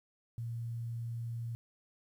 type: tone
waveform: sine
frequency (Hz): 116.54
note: A#2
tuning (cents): 0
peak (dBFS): -36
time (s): 0.38-1.55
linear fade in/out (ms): 0
effects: 11-bit